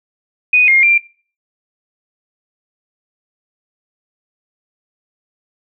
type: tone with pitch steps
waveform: sine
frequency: 2485 / 2129 / 2372 Hz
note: D#7 / C7 / D7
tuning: -3 / +30 / +17 cents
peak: -7 dBFS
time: 0.53-0.98 s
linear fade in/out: 5 ms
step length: 150 ms
effects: noise-tail reverb RT60 0.4 s tail -22 dB re dry